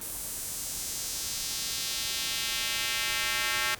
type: tone with high-pass filter sweep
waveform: square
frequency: 122.3 Hz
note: B2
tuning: 16 cents flat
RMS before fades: -32 dBFS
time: 0.01-3.75 s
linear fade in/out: 5 ms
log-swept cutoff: 10000 to 1700 Hz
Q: 1.2
effects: pink hiss -47 dBFS RMS until 3.79 s